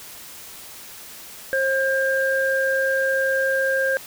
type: tone pair together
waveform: sine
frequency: 533.9 / 1600 Hz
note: C5 / G6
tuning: +35 / +35 cents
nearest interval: octave + perfect fifth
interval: 1900 cents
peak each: -21 dBFS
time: 1.53-3.97 s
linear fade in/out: 0 ms
effects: white hiss -40 dBFS RMS until 4.06 s